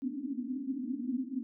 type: band-pass noise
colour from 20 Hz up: white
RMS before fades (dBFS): -36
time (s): 0.02-1.43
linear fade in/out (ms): 0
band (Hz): 240 to 280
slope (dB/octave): 96
effects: none